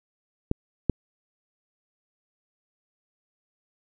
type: clicks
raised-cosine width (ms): 3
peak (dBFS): -10 / -7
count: 2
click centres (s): 0.514 / 0.897
effects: none